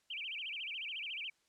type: tone with vibrato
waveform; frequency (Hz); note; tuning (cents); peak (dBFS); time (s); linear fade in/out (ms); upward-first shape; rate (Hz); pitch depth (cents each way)
sine; 2700; E7; +41; -39; 0.1-1.3; 5; sine; 14; 290
effects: white hiss -75 dBFS RMS until 1.48 s + low-pass 8000 Hz 12 dB/octave